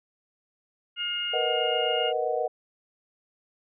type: harmonic tone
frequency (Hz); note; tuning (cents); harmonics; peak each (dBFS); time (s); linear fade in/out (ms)
711; F5; +31; 2 / 3 / 4; -36 / -39 / -28; 0.96-2.13; 50
type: chord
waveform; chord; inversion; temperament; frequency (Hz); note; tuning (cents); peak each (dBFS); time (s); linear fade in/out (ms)
sine; B major seventh; third; equal; 466.2 / 493.9 / 622.3 / 740; A#4 / B4 / D#5 / F#5; 0 / 0 / 0 / 0; -30; 1.33-2.48; 10
effects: none